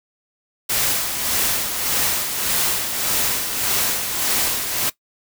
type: noise with tremolo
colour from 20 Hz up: white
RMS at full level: -19 dBFS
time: 0.69-4.9 s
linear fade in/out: 10 ms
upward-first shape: sine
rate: 1.7 Hz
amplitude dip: 50%
effects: noise-tail reverb RT60 0.1 s tail -18 dB re dry